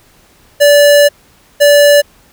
square tone pair in turn, 580 / 580 Hz, D5 / D5, -22 / -22 cents, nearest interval unison, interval 0 cents, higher neither, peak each -4 dBFS, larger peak neither, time 0.6-1.09 / 1.6-2.02 s, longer first, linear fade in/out 20 ms, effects pink hiss -47 dBFS RMS until 2.32 s

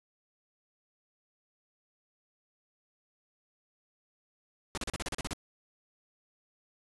pink noise bursts, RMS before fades -35 dBFS, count 10, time 4.75-5.333 s, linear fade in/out 0 ms, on 25 ms, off 37 ms, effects resampled to 24000 Hz

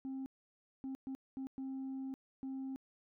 sine tone bursts at uneven times, 266.3 Hz, C4, 31 cents sharp, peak -37 dBFS, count 6, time 0.05-0.26 / 0.84-0.95 / 1.07-1.15 / 1.37-1.47 / 1.58-2.14 / 2.43-2.76 s, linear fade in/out 0 ms, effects tanh soft clip ceiling -38 dBFS

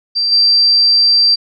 sine tone with level steps, 4699 Hz, D8, in tune, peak -12 / -7 dBFS, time 0.15-1.36 s, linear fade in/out 20 ms, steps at 0.31 s, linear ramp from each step 20 ms, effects none

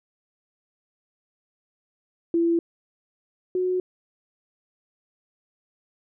sine tone pair in turn, 336.7 / 366.4 Hz, E4 / F#4, +37 / -17 cents, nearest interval minor second, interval 146 cents, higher second, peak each -18 / -21 dBFS, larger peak first, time 2.34-2.59 / 3.55-3.8 s, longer neither, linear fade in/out 2 ms, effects none

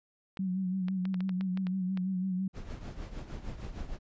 clicks, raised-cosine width 0.3 ms, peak -27 dBFS, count 10, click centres 0.372 / 0.884 / 1.054 / 1.143 / 1.206 / 1.293 / 1.41 / 1.574 / 1.669 / 1.974 s
sine tone with vibrato, 186.6 Hz, F#3, 15 cents sharp, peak -29 dBFS, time 0.39-2.48 s, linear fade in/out 5 ms, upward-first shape sine, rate 6 Hz, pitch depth 50 cents each way
brown noise with tremolo, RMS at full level -37 dBFS, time 2.53-3.99 s, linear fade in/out 50 ms, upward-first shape triangle, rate 6.5 Hz, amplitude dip 70%
effects resampled to 16000 Hz

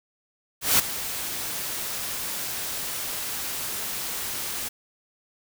white noise with ADSR envelope, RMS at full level -17 dBFS, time 0.61-4.69 s, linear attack 180 ms, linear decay 12 ms, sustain -14 dB, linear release 13 ms, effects none

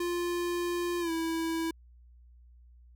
square tone with pitch glide, 349.2 to 327.7 Hz, F4 to E4, 0 to -10 cents, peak -30 dBFS, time 0-1.71 s, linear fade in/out 5 ms, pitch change -110 cents, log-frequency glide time 1-1.11 s, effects added 60 Hz sine -53 dBFS peak until 2.95 s

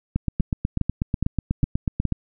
two click trains, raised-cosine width 5 ms, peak -9 / -9 dBFS, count 5 / 17, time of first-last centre 0.4-2.053 / 0.16-2.123 s, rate 2.42 / 8.15 Hz, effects none

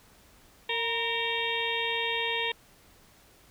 harmonic tone with a mistuned harmonic, 460 Hz, A#4, 23 cents flat, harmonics 1 / 2 / 4 / 5 / 6 / 7 / 8, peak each -35 / -35 / -35 / -35 / -35 / -35 / -35 dBFS, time 0.69-2.52 s, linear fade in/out 5 ms, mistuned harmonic 2, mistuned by +43 cents, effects pink hiss -58 dBFS RMS until 3.5 s

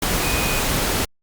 sine tone in noise, 2489 Hz, D#7, in tune, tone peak -27 dBFS, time 0.23-0.6 s, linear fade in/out 5 ms, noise pink, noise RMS -21 dBFS, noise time 0.02-1.05 s, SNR -9 dB, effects Opus 48 kbps

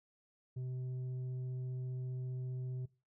sine tone with tanh clipping, 127.5 Hz, C3, 44 cents flat, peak -39 dBFS, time 0.56-2.86 s, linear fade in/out 10 ms, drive 5 dB, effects noise-tail reverb RT60 0.3 s tail -20 dB re dry

